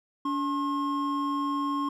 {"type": "tone pair together", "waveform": "triangle", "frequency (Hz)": [286.3, 1073], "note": ["D4", "C6"], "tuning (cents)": [-44, 43], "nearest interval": "octave + major seventh", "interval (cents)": 2287, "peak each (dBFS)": -27, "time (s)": [0.25, 1.89], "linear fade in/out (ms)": 5, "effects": []}